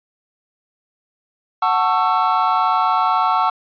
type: chord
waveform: triangle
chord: F# minor seventh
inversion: none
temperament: just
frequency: 740 / 888 / 1110 / 1332 Hz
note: F#5 / A5 / C#6 / E6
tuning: 0 / +16 / +2 / +18 cents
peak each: -18 dBFS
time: 1.62-3.5 s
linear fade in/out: 5 ms
effects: resampled to 11025 Hz